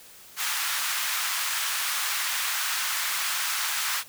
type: high-pass noise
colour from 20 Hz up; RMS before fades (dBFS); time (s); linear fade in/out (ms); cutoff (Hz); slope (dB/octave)
pink; -28; 0.36-4.04; 50; 1100; 24
effects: white hiss -49 dBFS RMS until 4.08 s